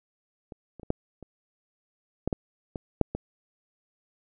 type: clicks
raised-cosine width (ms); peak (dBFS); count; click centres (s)
2; -27 / -30 / -29 / -11 / -29 / -13 / -13 / -20 / -6 / -17; 10; 0.522 / 0.797 / 0.832 / 0.904 / 1.227 / 2.276 / 2.328 / 2.758 / 3.013 / 3.15
effects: none